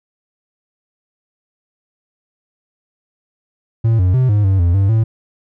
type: tone with pitch steps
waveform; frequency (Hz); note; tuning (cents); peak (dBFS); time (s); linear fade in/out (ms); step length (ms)
triangle; 113.6 / 91.3 / 128.9 / 103.8 / 96.2 / 86.3 / 97.9 / 111.7; A#2 / F#2 / C3 / G#2 / G2 / F2 / G2 / A2; -44 / -23 / -26 / 0 / -32 / -20 / -2 / +27; -8; 3.84-5.04; 10; 150
effects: none